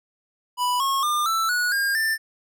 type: tone with pitch steps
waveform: square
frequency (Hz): 987.8 / 1089.7 / 1202.2 / 1326.2 / 1463 / 1614 / 1780.5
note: B5 / C#6 / D6 / E6 / F#6 / G#6 / A6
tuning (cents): 0 / -30 / +40 / +10 / -20 / -50 / +20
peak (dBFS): -21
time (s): 0.57-2.18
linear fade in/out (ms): 50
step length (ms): 230
effects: none